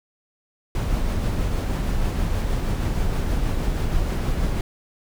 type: noise with tremolo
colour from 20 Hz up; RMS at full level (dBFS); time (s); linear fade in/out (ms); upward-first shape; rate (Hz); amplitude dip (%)
brown; -21; 0.75-4.61; 2; triangle; 6.3; 30
effects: none